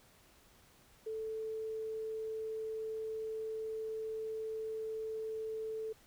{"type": "tone", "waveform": "sine", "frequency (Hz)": 440, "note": "A4", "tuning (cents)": 0, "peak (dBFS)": -37, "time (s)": [1.06, 5.93], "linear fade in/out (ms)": 10, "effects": ["pink hiss -64 dBFS RMS until 6.06 s"]}